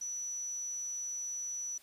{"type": "tone", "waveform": "sine", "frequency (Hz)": 5920, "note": "F#8", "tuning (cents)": 0, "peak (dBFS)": -36, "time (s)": [0.01, 1.78], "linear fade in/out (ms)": 5, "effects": ["white hiss -61 dBFS RMS until 1.82 s", "resampled to 32000 Hz"]}